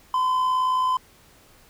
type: tone with amplitude modulation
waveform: triangle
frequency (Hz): 1021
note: C6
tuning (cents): -43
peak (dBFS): -16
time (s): 0.14-0.97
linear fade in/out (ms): 2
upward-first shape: sine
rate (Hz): 59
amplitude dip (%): 30
effects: pink hiss -54 dBFS RMS until 1.69 s